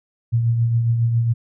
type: tone with tremolo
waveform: sine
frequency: 116.54 Hz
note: A#2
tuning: in tune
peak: -13 dBFS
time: 0.32-1.34 s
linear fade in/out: 20 ms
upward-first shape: triangle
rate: 7.3 Hz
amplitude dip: 45%
effects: none